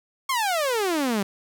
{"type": "exponential sweep", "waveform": "sawtooth", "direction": "down", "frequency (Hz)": [1108.7, 190], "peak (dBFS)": -18, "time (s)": [0.29, 1.23], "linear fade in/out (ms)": 5, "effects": []}